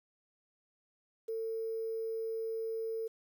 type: tone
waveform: sine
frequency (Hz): 450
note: A4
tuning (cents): +39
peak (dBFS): -34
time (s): 1.28-3.08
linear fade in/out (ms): 10
effects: 10-bit